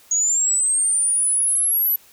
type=linear sweep; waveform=sine; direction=up; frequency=6645 to 11930 Hz; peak=-16 dBFS; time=0.11-1.96 s; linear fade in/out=5 ms; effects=white hiss -51 dBFS RMS until 2.12 s